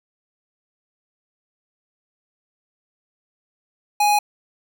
square tone, 830.6 Hz, G#5, in tune, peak -15 dBFS, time 4-4.19 s, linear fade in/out 5 ms, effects none

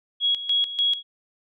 sine tone with tremolo, 3322 Hz, G#7, in tune, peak -18 dBFS, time 0.2-1.03 s, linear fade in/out 50 ms, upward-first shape square, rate 3.4 Hz, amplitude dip 75%, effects none

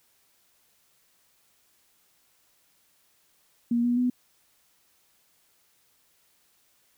sine tone with pitch steps, 236.8 / 241.9 / 248.3 Hz, A#3 / B3 / B3, +27 / -36 / +9 cents, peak -21 dBFS, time 3.71-4.1 s, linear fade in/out 5 ms, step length 130 ms, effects white hiss -66 dBFS RMS until 6.97 s

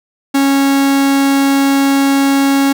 45% pulse tone, 275.5 Hz, C#4, 11 cents flat, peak -9 dBFS, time 0.34-2.73 s, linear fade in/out 10 ms, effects none

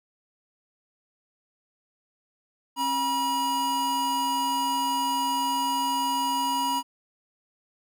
square tone pair together, 270.1 / 966.1 Hz, C#4 / B5, -45 / -38 cents, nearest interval octave + minor seventh, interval 2207 cents, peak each -34 / -25 dBFS, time 2.76-6.83 s, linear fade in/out 50 ms, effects none

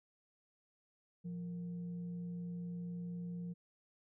sine tone with frequency modulation, 174.1 Hz, F3, 5 cents flat, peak -40 dBFS, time 1.24-3.54 s, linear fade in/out 20 ms, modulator 288 Hz, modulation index 0.26, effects none

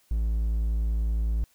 triangle tone, 55.3 Hz, A1, 9 cents sharp, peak -21 dBFS, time 0.11-1.44 s, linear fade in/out 0 ms, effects white hiss -64 dBFS RMS until 1.54 s

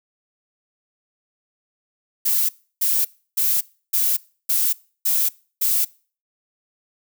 violet noise bursts, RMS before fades -19 dBFS, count 7, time 2.25-5.85 s, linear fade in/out 10 ms, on 240 ms, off 320 ms, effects noise-tail reverb RT60 0.4 s tail -23 dB re dry

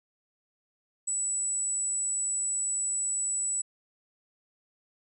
sine tone, 7902 Hz, B8, in tune, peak -27 dBFS, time 1.07-3.62 s, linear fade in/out 10 ms, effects none

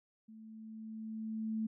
sine tone with level ramp, 220 Hz, A3, in tune, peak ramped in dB -51 to -32 dBFS, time 0.28-1.67 s, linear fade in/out 10 ms, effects none

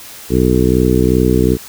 harmonic tone, 62.6 Hz, B1, 24 cents sharp, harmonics 1 / 2 / 3 / 4 / 5 / 6 / 7, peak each -17 / -17 / -17 / -17 / -17 / -17 / -17 dBFS, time 0.29-1.58 s, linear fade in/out 50 ms, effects white hiss -34 dBFS RMS until 1.68 s

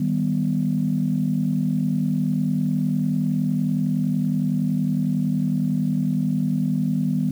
sine chord, Eb augmented, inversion none, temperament equal with one note detuned, 156.19 / 196 / 246.9 Hz, Eb3 / G3 / B3, +7 / 0 / 0 cents, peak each -23 dBFS, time 0-7.31 s, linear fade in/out 5 ms, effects tanh soft clip ceiling -10 dBFS + 8-bit

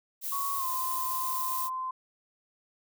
violet noise, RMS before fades -34 dBFS, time 0.21-1.7 s, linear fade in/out 50 ms
sine tone with pitch glide, 1108.7 to 1034.5 Hz, C#6 to C6, 0 to -20 cents, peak -31 dBFS, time 0.32-1.91 s, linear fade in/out 5 ms, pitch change -120 cents, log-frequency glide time 0.57-0.66 s
effects none

